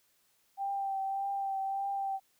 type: tone with vibrato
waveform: sine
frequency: 784 Hz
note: G5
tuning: in tune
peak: -31 dBFS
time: 0.57-2.2 s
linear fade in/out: 50 ms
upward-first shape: triangle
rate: 1.7 Hz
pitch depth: 25 cents each way
effects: white hiss -71 dBFS RMS until 2.39 s